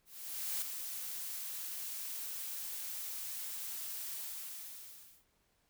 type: noise with ADSR envelope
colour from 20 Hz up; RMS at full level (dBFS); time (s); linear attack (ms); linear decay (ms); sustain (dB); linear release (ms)
blue; -36; 0.05-5.25; 570; 3; -6; 1100
effects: pink hiss -75 dBFS RMS until 5.69 s